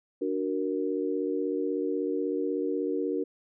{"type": "chord", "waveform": "sine", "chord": "D augmented", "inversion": "none", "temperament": "equal", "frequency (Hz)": [293.7, 370, 466.2], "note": ["D4", "F#4", "A#4"], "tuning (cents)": [0, 0, 0], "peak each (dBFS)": -31, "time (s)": [0.21, 3.24], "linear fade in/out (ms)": 10, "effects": []}